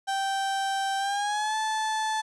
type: tone with pitch glide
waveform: 35% pulse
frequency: 781 to 871.6 Hz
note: G5 to A5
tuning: -7 to -17 cents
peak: -24 dBFS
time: 0.07-2.22 s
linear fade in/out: 20 ms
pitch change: +190 cents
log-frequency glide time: 0.98-1.56 s
effects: resampled to 22050 Hz